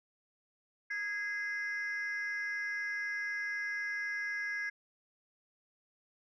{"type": "tone pair together", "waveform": "sine", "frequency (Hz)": [1654, 2062], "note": ["G#6", "C7"], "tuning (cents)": [-8, -26], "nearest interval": "major third", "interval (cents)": 382, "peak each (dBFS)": [-34, -36], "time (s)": [0.9, 4.7], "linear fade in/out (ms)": 10, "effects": ["tanh soft clip ceiling -31 dBFS"]}